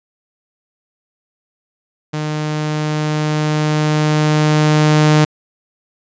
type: tone with level ramp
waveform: sawtooth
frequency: 152.5 Hz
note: D#3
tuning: 34 cents flat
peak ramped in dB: -15 to -4 dBFS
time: 2.13-5.25 s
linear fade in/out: 10 ms
effects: resampled to 16000 Hz